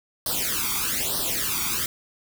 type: noise with flanger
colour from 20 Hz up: white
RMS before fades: -26 dBFS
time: 0.26-1.86 s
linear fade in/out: 2 ms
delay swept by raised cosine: 0.21 to 0.88 ms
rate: 1.1 Hz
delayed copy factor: +0.9
effects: none